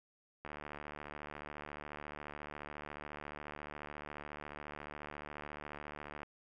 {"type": "click train", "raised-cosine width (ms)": 0.5, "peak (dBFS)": -30, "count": 430, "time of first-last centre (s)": [0.45, 6.232], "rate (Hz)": 74.2, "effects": []}